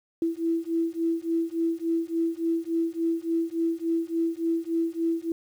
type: beating tone pair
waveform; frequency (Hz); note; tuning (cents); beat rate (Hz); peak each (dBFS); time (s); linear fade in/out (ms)
sine; 329.6 / 333.1; E4 / E4; 0 / +18; 3.5; -27; 0.22-5.32; 2
effects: 9-bit